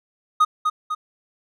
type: tone with echo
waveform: triangle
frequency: 1244.5 Hz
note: D#6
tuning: in tune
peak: -10 dBFS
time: 0.4-0.45 s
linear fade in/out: 10 ms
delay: 250 ms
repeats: 2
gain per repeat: -5 dB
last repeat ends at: 0.95 s
effects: none